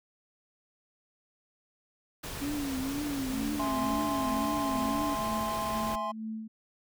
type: noise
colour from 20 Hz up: pink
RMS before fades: -39 dBFS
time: 2.23-5.96 s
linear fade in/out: 10 ms
type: tone with vibrato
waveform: sine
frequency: 277.2 Hz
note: C#4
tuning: in tune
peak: -31 dBFS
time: 2.41-5.15 s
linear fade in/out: 10 ms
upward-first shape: triangle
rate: 2 Hz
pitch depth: 130 cents each way
type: tone with tremolo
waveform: sine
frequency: 220 Hz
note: A3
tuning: in tune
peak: -33 dBFS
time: 3.32-6.48 s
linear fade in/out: 10 ms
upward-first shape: sine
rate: 2.1 Hz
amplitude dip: 70%
type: chord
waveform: triangle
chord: E augmented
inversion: none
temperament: equal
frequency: 659.3 / 830.6 / 1046.5 Hz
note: E5 / G#5 / B#5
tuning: 0 / 0 / 0 cents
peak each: -35 / -35 / -31 dBFS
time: 3.59-6.12 s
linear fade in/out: 10 ms
effects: none